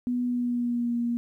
sine tone with pitch glide, 245.8 to 237.2 Hz, B3 to A#3, -8 to +30 cents, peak -24 dBFS, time 0.07-1.17 s, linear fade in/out 0 ms, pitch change -62 cents, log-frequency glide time 0.24-0.95 s, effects 11-bit

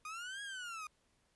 30% pulse linear two-way sweep, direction up then down, 1218 to 1661.2 to 1218 Hz, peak -40 dBFS, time 0.05-0.87 s, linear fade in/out 2 ms, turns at 0.42 s, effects pink hiss -75 dBFS RMS until 1.35 s + resampled to 24000 Hz

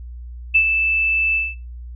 sine tone with ADSR envelope, 2637 Hz, E7, in tune, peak -9 dBFS, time 0.54-1.55 s, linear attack 16 ms, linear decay 75 ms, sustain -7 dB, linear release 200 ms, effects noise-tail reverb RT60 0.3 s tail -20 dB re dry + added 60 Hz sine -31 dBFS peak until 1.95 s

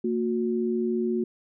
sine tone pair together, 229 / 363.5 Hz, A#3 / F#4, -31 / -31 cents, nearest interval minor sixth, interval 800 cents, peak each -26 dBFS, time 0.04-1.24 s, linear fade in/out 5 ms, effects none

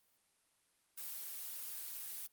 blue noise, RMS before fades -45 dBFS, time 0.97-2.27 s, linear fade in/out 10 ms, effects white hiss -75 dBFS RMS until 2.32 s + Opus 32 kbps

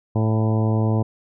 harmonic tone with a mistuned harmonic, 110 Hz, A2, in tune, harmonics 1 / 2 / 3 / 4 / 5 / 6 / 7 / 8 / 9, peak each -18 / -24 / -28 / -30 / -32 / -34 / -35 / -36 / -37 dBFS, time 0.15-1.03 s, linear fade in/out 10 ms, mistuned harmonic 7, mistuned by -27 cents, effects none

